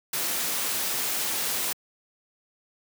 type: noise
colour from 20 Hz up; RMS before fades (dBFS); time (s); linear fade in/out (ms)
white; -28; 0.13-1.73; 5
effects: high-pass 150 Hz 12 dB/octave